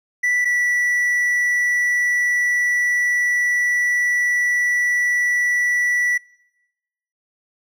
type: tone pair in turn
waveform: triangle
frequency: 1969 / 1956.5 Hz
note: B6 / B6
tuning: -6 / -17 cents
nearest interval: unison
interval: 11 cents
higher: first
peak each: -14 dBFS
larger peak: neither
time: 0.23-0.45 / 0.45-6.18 s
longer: second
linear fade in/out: 10 ms
effects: noise-tail reverb RT60 1.0 s tail -26 dB re dry